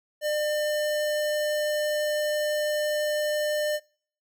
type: tone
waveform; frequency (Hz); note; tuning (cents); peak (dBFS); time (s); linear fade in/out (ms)
square; 601; D5; +40; -25; 0.21-3.8; 50
effects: noise-tail reverb RT60 0.5 s tail -25 dB re dry